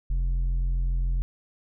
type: tone with low-pass filter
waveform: square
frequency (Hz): 43.65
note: F1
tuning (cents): 0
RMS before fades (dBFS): -25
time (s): 0.1-1.22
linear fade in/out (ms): 0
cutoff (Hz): 89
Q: 1.3
effects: none